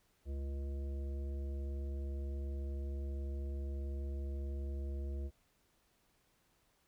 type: harmonic tone with a mistuned harmonic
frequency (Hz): 69.3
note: C#2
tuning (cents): 0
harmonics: 1 / 3 / 5 / 7 / 9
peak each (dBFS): -37 / -53 / -51 / -57 / -59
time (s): 0.25-5.31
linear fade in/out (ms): 50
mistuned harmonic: 3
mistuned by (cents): +49
effects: pink hiss -74 dBFS RMS until 6.87 s